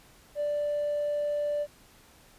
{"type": "tone with hard clipping", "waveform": "sine", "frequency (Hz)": 587.3, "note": "D5", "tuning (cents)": 0, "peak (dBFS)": -27, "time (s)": [0.35, 1.67], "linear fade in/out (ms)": 50, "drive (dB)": 1, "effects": ["pink hiss -57 dBFS RMS until 2.38 s", "resampled to 32000 Hz"]}